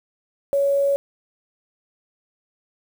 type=tone with quantisation; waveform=sine; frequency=559 Hz; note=C#5; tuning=14 cents sharp; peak=-16 dBFS; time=0.53-0.96 s; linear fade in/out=0 ms; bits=7; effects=none